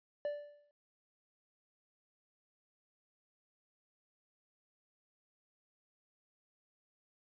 triangle tone with exponential decay, 585 Hz, D5, 7 cents flat, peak -30 dBFS, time 0.25-0.71 s, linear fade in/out 1 ms, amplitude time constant 98 ms, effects resampled to 11025 Hz

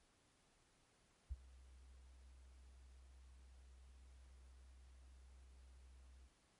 sine tone with ADSR envelope, 64 Hz, C2, 38 cents flat, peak -39 dBFS, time 1.3-6.3 s, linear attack 19 ms, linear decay 30 ms, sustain -21 dB, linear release 49 ms, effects pink hiss -75 dBFS RMS until 6.59 s + MP3 48 kbps

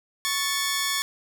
10% pulse tone pair together, 1109.1 / 1754 Hz, C#6 / A6, +1 / -6 cents, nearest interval minor sixth, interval 793 cents, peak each -18 dBFS, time 0.25-1.02 s, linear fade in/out 0 ms, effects none

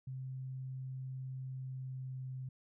sine tone with pitch glide, 130.81 to 129.98 Hz, C3 to C3, 0 to -11 cents, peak -40 dBFS, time 0.07-2.49 s, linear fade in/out 5 ms, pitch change -11 cents, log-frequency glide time 1.49-2.29 s, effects none

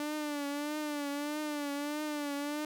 sawtooth tone with vibrato, 293.7 Hz, D4, in tune, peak -30 dBFS, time 0-2.65 s, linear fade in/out 2 ms, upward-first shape triangle, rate 1.6 Hz, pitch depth 69 cents each way, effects none

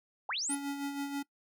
sine linear sweep, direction up, 659.3 to 10360 Hz, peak -32 dBFS, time 0.29-0.55 s, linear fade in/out 2 ms
square tone with tremolo, 281.5 Hz, C#4, 27 cents sharp, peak -33 dBFS, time 0.49-1.23 s, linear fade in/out 10 ms, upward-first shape sine, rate 6.2 Hz, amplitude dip 50%
effects noise-tail reverb RT60 0.1 s tail -21 dB re dry

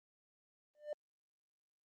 triangle tone with exponential growth, 597 Hz, D5, 28 cents sharp, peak -32 dBFS, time 0.75-0.93 s, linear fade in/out 2 ms, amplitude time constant 39 ms, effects tanh soft clip ceiling -32 dBFS + Opus 24 kbps

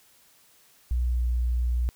sine tone with pitch glide, 61 to 60.37 Hz, B1 to B1, -21 to -39 cents, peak -22 dBFS, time 0.91-1.89 s, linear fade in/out 0 ms, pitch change -18 cents, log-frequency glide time 1.09-1.26 s, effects white hiss -59 dBFS RMS until 1.95 s

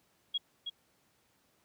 sine tone with echo, 3301 Hz, G#7, 11 cents flat, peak -29 dBFS, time 0.34-0.38 s, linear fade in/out 10 ms, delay 320 ms, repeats 1, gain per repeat -6 dB, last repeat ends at 0.7 s, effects pink hiss -71 dBFS RMS until 1.64 s + high-pass 100 Hz 12 dB/octave

